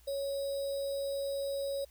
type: tone with sample-and-hold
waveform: sine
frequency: 554.4 Hz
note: C#5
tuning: in tune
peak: -32 dBFS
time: 0.07-1.85 s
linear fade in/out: 10 ms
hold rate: 4410 Hz
effects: added 60 Hz sine -59 dBFS peak until 1.9 s + white hiss -65 dBFS RMS until 1.9 s